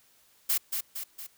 blue noise with echo, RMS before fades -26 dBFS, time 0.49-0.58 s, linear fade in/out 10 ms, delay 230 ms, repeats 3, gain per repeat -5 dB, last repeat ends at 1.27 s, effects white hiss -63 dBFS RMS until 1.37 s

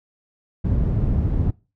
white low-pass noise, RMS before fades -20 dBFS, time 0.64-1.51 s, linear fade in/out 10 ms, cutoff 120 Hz, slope 12 dB/octave, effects noise-tail reverb RT60 0.3 s tail -22 dB re dry

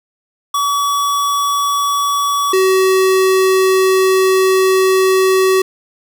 square tone pair in turn, 1138 / 378.3 Hz, C#6 / F#4, +45 / +38 cents, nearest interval octave + perfect fifth, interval 1907 cents, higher first, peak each -14 / -10 dBFS, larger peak second, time 0.54-2.53 / 2.53-5.62 s, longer second, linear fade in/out 5 ms, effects 7-bit

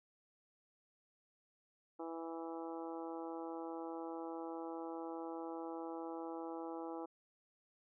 harmonic tone, 164.81 Hz, E3, in tune, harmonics 2 / 3 / 4 / 5 / 6 / 7 / 8, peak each -45 / -48 / -53 / -49 / -55 / -57 / -58 dBFS, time 1.99-7.06 s, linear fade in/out 10 ms, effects none

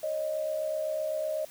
sine tone pair together, 554.4 / 622.3 Hz, C#5 / D#5, 0 / 0 cents, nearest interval major second, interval 200 cents, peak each -36 / -29 dBFS, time 0.03-1.45 s, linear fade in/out 5 ms, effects white hiss -51 dBFS RMS until 1.5 s

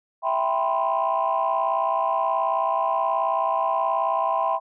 sine chord, C major seventh, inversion first, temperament equal, 659.3 / 784 / 987.8 / 1046.5 Hz, E5 / G5 / B5 / C6, 0 / 0 / 0 / 0 cents, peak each -25 dBFS, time 0.22-4.6 s, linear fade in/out 50 ms, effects tanh soft clip ceiling -13 dBFS

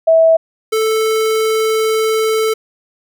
sine / square tone pair in turn, 651 / 439.8 Hz, E5 / A4, -22 / -1 cents, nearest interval perfect fifth, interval 679 cents, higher first, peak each -6 / -13 dBFS, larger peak first, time 0.07-0.37 / 0.72-2.54 s, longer second, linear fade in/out 10 ms, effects none

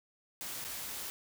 white noise with dropouts, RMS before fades -41 dBFS, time 0.41-1.1 s, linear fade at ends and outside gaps 0 ms, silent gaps 0.642-0.649 s, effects none

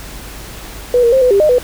sine tone with pitch steps, 491.1 / 469.2 / 528 / 501 / 398 / 610 / 495.3 Hz, B4 / A#4 / C5 / B4 / G4 / D#5 / B4, -10 / +11 / +16 / +25 / +26 / -34 / +5 cents, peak -7 dBFS, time 0.94-1.584 s, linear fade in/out 2 ms, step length 92 ms, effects added 50 Hz sine -33 dBFS peak until 1.63 s + pink hiss -32 dBFS RMS until 1.63 s

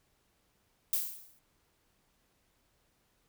violet noise with exponential decay, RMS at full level -28 dBFS, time 0.93-1.39 s, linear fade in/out 1 ms, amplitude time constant 100 ms, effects pink hiss -73 dBFS RMS until 3.28 s

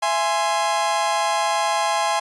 40% pulse chord, E augmented, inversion none, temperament equal with one note detuned, 669.2 / 830.6 / 1046.5 Hz, E5 / G#5 / B#5, +26 / 0 / 0 cents, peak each -24 / -21 / -23 dBFS, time 0.02-2.2 s, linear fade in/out 10 ms, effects resampled to 24000 Hz

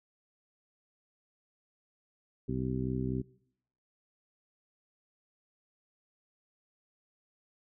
harmonic tone, 64 Hz, C2, 38 cents flat, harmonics 1 / 2 / 3 / 4 / 5 / 6, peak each -41 / -35 / -39 / -36 / -43 / -39 dBFS, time 2.48-3.22 s, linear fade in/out 10 ms, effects noise-tail reverb RT60 0.7 s tail -21 dB re dry

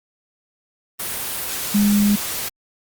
sine tone in noise, 205.4 Hz, G#3, 19 cents flat, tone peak -13 dBFS, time 1.74-2.16 s, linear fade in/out 10 ms, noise white, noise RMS -26 dBFS, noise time 0.99-2.49 s, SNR +10 dB, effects Opus 32 kbps

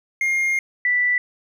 triangle / sine tone pair in turn, 2127 / 1972.6 Hz, C7 / B6, +28 / -3 cents, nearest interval minor second, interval 131 cents, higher first, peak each -16 dBFS, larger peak neither, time 0.21-0.59 / 0.85-1.18 s, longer first, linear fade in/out 2 ms, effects none

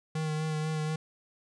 square tone with vibrato, 155.56 Hz, D#3, in tune, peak -30 dBFS, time 0.15-0.96 s, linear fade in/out 5 ms, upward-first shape sine, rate 4.1 Hz, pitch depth 22 cents each way, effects resampled to 22050 Hz

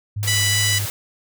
sine tone with vibrato, 102.6 Hz, G#2, 21 cents flat, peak -22 dBFS, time 0.16-0.86 s, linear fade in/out 10 ms, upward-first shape sine, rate 2.7 Hz, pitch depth 27 cents each way
white noise, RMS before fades -28 dBFS, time 0.23-0.9 s, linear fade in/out 0 ms
harmonic tone, 987.8 Hz, B5, in tune, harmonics 2 / 3 / 4 / 5 / 6 / 7 / 8 / 9 / 10, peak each -23 / -25 / -26 / -27 / -28 / -28 / -29 / -30 / -30 dBFS, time 0.27-0.79 s, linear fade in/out 10 ms
effects none

